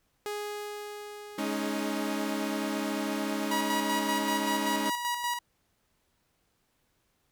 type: tone with exponential decay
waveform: sawtooth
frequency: 415.3 Hz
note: G#4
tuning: in tune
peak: -28 dBFS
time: 0.26-4.27 s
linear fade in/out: 0 ms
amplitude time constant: 870 ms
type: chord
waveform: sawtooth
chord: Ab suspended fourth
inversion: none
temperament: equal with one note detuned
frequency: 210.4 / 277.2 / 311.1 Hz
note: Ab3 / Db4 / Eb4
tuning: +23 / 0 / 0 cents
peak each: -30 dBFS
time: 1.38-4.9 s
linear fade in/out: 5 ms
type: tone with tremolo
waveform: sawtooth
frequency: 964 Hz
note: B5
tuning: 42 cents flat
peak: -24 dBFS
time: 3.51-5.39 s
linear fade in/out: 5 ms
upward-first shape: square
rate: 5.2 Hz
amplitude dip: 45%
effects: pink hiss -73 dBFS RMS until 7.31 s